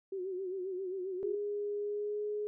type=tone with vibrato; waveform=sine; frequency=374.6 Hz; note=F#4; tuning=21 cents sharp; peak=-35 dBFS; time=0.12-1.35 s; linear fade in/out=5 ms; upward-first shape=sine; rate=7.5 Hz; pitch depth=77 cents each way
type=tone with pitch glide; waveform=sine; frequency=411.3 to 418.5 Hz; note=G#4 to G#4; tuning=-17 to +13 cents; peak=-33 dBFS; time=1.23-2.47 s; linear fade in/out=0 ms; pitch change=+30 cents; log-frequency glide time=1.78-2.23 s
effects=none